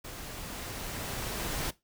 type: noise with level ramp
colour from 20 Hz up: pink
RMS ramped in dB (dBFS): -43 to -33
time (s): 0.04-1.71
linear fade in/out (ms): 10
effects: noise-tail reverb RT60 0.2 s tail -18 dB re dry